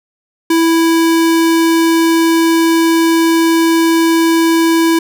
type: tone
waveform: square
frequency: 329.6 Hz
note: E4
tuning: in tune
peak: -9 dBFS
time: 0.5-4.99 s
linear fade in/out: 5 ms
effects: none